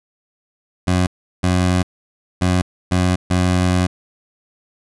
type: tone bursts at uneven times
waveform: 20% pulse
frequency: 90.7 Hz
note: F#2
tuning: 34 cents flat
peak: -9 dBFS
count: 5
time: 0.87-1.07 / 1.43-1.83 / 2.41-2.62 / 2.91-3.16 / 3.3-3.87 s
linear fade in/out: 10 ms
effects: resampled to 24000 Hz